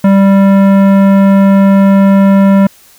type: tone with tanh clipping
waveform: sine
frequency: 196 Hz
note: G3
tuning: in tune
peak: -5 dBFS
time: 0.04-2.67 s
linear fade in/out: 5 ms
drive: 16 dB
effects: white hiss -42 dBFS RMS until 2.98 s